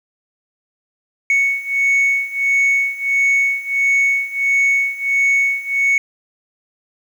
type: beating tone pair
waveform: sine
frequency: 2217 / 2218.5 Hz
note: C#7 / C#7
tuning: 0 / +1 cents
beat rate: 1.5 Hz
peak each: -16 / -14 dBFS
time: 1.3-5.98 s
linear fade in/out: 2 ms
effects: tanh soft clip ceiling -10 dBFS + 7-bit